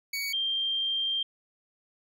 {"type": "tone pair in turn", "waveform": ["25% pulse", "sine"], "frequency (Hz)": [2246, 3176], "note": ["C#7", "G7"], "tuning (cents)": [22, 22], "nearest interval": "tritone", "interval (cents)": 600, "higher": "second", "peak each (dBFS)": -26, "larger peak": "neither", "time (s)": [[0.13, 0.33], [0.33, 1.23]], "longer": "second", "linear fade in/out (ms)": 5, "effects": []}